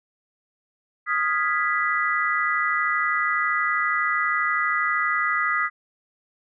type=chord; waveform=sine; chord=F half-diminished seventh; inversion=third; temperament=equal; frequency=1244.5 / 1396.9 / 1661.2 / 1975.5 Hz; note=Eb6 / F6 / Ab6 / Cb7; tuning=0 / 0 / 0 / 0 cents; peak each=-24 / -29 / -29 / -24 dBFS; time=1.06-5.7 s; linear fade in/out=50 ms; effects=none